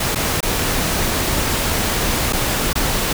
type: noise with dropouts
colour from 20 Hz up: pink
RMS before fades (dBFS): -19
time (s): 0-3.13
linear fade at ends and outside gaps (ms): 5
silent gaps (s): 0.149-0.156 / 0.406-0.428 / 2.326-2.33 / 2.731-2.754
effects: none